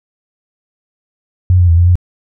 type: tone with pitch steps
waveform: sine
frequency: 91 / 88.6 / 83.5 / 87.1 / 89.1 Hz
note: F#2 / F2 / E2 / F2 / F2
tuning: -28 / +25 / +23 / -4 / +35 cents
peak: -5 dBFS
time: 1.5-1.955 s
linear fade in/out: 0 ms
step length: 91 ms
effects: none